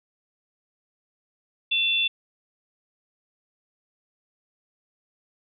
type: tone pair together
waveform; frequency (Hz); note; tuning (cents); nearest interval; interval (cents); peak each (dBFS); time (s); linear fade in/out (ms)
sine; 2700 / 3479; E7 / A7; +41 / -20; major third; 439; -23; 1.71-2.08; 10
effects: none